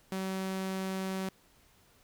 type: tone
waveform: sawtooth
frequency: 190 Hz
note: F#3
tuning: 46 cents sharp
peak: -29 dBFS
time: 0.12-1.29 s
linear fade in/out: 2 ms
effects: pink hiss -64 dBFS RMS until 2.03 s